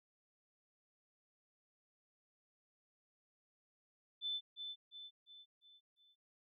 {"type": "tone with echo", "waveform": "sine", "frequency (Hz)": 3520, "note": "A7", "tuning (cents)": 0, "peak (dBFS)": -37, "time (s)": [4.21, 4.41], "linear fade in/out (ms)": 50, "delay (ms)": 350, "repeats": 5, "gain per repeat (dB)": -6, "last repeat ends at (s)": 6.16, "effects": []}